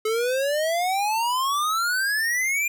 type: exponential sweep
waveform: square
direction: up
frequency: 428.4 to 2420 Hz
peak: -22 dBFS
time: 0.05-2.68 s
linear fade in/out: 5 ms
effects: none